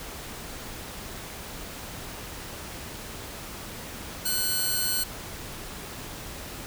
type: tone pair together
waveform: 5% pulse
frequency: 1494 / 4226 Hz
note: F#6 / C8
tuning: +16 / +16 cents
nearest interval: octave + tritone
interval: 1800 cents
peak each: -19 dBFS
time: 4.25-5.04 s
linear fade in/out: 10 ms
effects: pink hiss -39 dBFS RMS until 6.66 s